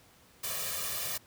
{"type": "noise with comb filter", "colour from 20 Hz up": "white", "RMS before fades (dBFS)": -35, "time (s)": [0.43, 1.18], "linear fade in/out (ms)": 10, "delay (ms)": 1.7, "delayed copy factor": 0.8, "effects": ["pink hiss -60 dBFS RMS until 1.26 s", "high-pass 60 Hz 12 dB/octave"]}